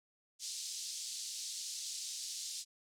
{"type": "band-pass noise", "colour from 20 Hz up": "pink", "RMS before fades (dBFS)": -43, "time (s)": [0.39, 2.65], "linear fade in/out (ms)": 50, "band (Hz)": [4200, 8400], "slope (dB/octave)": 24, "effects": []}